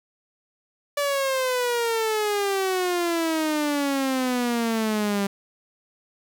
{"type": "exponential sweep", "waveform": "sawtooth", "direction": "down", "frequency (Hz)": [580, 197.2], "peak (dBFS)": -18, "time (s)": [0.97, 5.27], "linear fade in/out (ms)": 5, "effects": []}